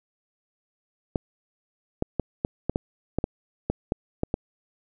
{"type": "clicks", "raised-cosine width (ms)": 2, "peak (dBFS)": -10, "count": 12, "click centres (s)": [1.158, 2.024, 2.197, 2.449, 2.696, 2.759, 3.186, 3.241, 3.7, 3.921, 4.234, 4.341], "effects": []}